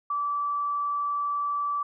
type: tone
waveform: sine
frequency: 1158 Hz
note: D6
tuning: 25 cents flat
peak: -25 dBFS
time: 0.1-1.83 s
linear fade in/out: 5 ms
effects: none